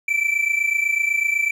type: tone pair together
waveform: triangle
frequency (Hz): 2321 / 2349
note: D7 / D7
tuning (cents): -21 / 0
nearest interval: unison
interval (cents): 21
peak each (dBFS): -18 / -21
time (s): 0.08-1.51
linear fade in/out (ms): 5
effects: 9-bit